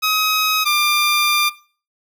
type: tone pair in turn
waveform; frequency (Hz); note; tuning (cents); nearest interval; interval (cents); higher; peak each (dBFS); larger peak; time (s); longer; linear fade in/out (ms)
15% pulse; 1267 / 1193.5; D#6 / D6; +31 / +28; minor second; 103; first; -9 / -8; second; 0.02-0.65 / 0.65-1.5; second; 20
effects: noise-tail reverb RT60 0.4 s tail -18 dB re dry